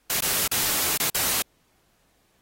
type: noise with dropouts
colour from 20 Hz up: white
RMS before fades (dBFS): -24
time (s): 0.1-1.42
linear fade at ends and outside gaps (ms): 0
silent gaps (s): 0.205-0.224 / 0.476-0.516 / 0.974-1.001 / 1.099-1.148
effects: pink hiss -66 dBFS RMS until 2.41 s + AAC 48 kbps